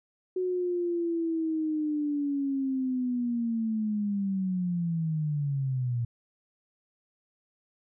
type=linear sweep; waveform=sine; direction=down; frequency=370 to 116.54 Hz; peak=-26 dBFS; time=0.36-6.05 s; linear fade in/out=5 ms; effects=none